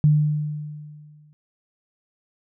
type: tone with exponential decay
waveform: sine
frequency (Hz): 150.1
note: D3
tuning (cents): +38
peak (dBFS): -11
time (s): 0.04-1.33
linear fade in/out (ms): 0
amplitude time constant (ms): 280
effects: none